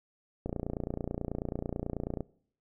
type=click train; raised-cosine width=2 ms; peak=-20 dBFS; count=52; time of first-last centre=0.46-2.207 s; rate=29.2 Hz; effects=noise-tail reverb RT60 0.6 s tail -22 dB re dry